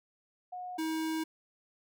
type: tone pair in turn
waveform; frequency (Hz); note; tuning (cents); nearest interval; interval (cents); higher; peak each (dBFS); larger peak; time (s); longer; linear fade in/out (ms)
sine / square; 726 / 318.9; F#5 / D#4; -33 / +43; octave + major second; 1424; first; -38 / -32; second; 0.52-0.78 / 0.78-1.24; second; 10
effects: none